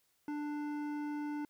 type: tone with hard clipping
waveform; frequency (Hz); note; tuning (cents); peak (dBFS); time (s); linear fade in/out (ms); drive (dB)
sine; 295.4; D4; +10; -38; 0.28-1.45; 2; 12
effects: white hiss -75 dBFS RMS until 1.49 s